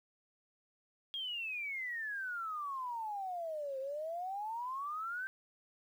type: exponential two-way sweep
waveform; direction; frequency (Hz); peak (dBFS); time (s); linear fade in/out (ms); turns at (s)
sine; down then up; 3282 to 523.3 to 1570; -37; 1.14-5.27; 0; 3.79
effects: 11-bit